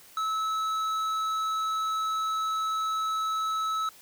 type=tone with tanh clipping; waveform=sine; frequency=1300 Hz; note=E6; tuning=24 cents flat; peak=-28 dBFS; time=0.17-3.89 s; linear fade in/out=2 ms; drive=10 dB; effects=white hiss -53 dBFS RMS until 4.01 s